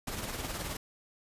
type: noise with tremolo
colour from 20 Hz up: pink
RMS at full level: -35 dBFS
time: 0.07-0.77 s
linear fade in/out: 5 ms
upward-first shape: triangle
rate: 19 Hz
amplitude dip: 55%
effects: resampled to 32000 Hz